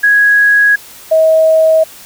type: tone pair in turn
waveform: sine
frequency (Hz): 1661.2 / 638.6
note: G#6 / D#5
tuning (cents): 0 / +45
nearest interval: octave + perfect fourth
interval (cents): 1655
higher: first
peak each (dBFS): -5 / -5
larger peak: neither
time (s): 0.03-0.76 / 1.11-1.84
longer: neither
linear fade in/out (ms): 10
effects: white hiss -35 dBFS RMS until 2.05 s